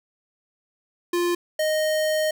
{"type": "tone pair in turn", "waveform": "square", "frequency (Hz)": [349.2, 620.3], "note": ["F4", "D#5"], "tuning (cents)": [0, -5], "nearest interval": "minor seventh", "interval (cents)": 995, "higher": "second", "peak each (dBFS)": -21, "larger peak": "neither", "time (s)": [[1.13, 1.35], [1.59, 2.31]], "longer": "second", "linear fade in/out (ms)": 5, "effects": []}